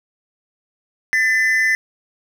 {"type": "tone pair together", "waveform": "triangle", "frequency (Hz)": [1778, 2019], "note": ["A6", "B6"], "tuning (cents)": [18, 38], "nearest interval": "major second", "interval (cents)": 220, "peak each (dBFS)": -15, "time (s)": [1.13, 1.75], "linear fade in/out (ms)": 0, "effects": []}